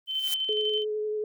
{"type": "noise with exponential growth", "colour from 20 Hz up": "blue", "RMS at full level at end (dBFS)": -29, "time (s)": [0.06, 0.34], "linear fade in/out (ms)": 0, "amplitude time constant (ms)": 59}
{"type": "tone with tremolo", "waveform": "sine", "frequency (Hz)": 3077, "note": "G7", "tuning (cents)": -33, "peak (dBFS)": -25, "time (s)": [0.07, 0.85], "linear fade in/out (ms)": 50, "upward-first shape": "square", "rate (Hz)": 12, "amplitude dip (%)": 35}
{"type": "tone with vibrato", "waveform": "sine", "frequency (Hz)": 425.9, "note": "G#4", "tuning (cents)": 44, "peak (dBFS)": -27, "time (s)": [0.49, 1.24], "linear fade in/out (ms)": 2, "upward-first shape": "triangle", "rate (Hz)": 11, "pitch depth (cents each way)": 17}
{"effects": []}